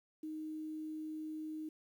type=tone with quantisation; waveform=sine; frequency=311.3 Hz; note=D#4; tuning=1 cent sharp; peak=-40 dBFS; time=0.23-1.69 s; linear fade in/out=5 ms; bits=11; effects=none